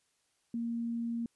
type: tone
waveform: sine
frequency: 233.1 Hz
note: A#3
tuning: in tune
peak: -32 dBFS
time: 0.54-1.26 s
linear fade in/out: 2 ms
effects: white hiss -75 dBFS RMS until 1.35 s + resampled to 24000 Hz